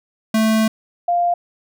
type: tone pair in turn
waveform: square / sine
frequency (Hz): 220 / 698.5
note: A3 / F5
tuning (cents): 0 / 0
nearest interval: octave + minor sixth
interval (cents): 2000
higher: second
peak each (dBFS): -14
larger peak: neither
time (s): 0.34-0.68 / 1.08-1.34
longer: first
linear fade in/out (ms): 5
effects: none